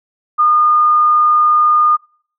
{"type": "tone", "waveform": "sine", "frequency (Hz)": 1219, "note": "D#6", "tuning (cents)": -36, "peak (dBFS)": -8, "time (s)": [0.38, 1.97], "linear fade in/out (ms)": 20, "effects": ["noise-tail reverb RT60 0.5 s tail -25 dB re dry"]}